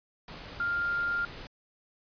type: tone in noise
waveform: sine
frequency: 1400 Hz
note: F6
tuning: 4 cents sharp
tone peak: -27 dBFS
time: 0.6-1.25 s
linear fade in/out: 2 ms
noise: pink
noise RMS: -44 dBFS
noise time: 0.28-1.47 s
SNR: +14 dB
effects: resampled to 11025 Hz